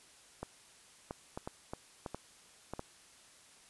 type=clicks; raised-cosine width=1 ms; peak=-25 dBFS; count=9; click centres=0.43 / 1.109 / 1.375 / 1.475 / 1.735 / 2.062 / 2.146 / 2.736 / 2.794 s; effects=white hiss -60 dBFS RMS until 3.69 s + resampled to 24000 Hz